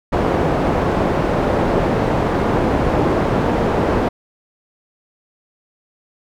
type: low-pass noise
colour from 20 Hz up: white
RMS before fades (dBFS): -17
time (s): 0.12-4.09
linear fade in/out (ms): 10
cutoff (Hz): 620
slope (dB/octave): 12
effects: none